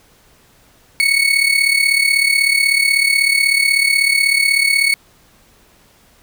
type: tone with amplitude modulation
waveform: 35% pulse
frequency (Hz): 2216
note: C#7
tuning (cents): -1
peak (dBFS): -7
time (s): 1-4.94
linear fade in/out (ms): 0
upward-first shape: sine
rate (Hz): 36.2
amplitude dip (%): 70
effects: pink hiss -51 dBFS RMS until 6.22 s